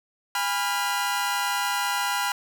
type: chord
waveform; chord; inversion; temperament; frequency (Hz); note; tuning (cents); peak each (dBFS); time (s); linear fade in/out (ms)
sawtooth; F diminished; first; equal with one note detuned; 814 / 987.8 / 1396.9; Ab5 / Cb6 / F6; -35 / 0 / 0; -25 / -24 / -25; 0.35-2.32; 2
effects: none